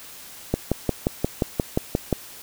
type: click train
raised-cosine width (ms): 2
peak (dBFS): -6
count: 10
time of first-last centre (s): 0.54-2.127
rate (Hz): 5.67
effects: white hiss -42 dBFS RMS until 2.42 s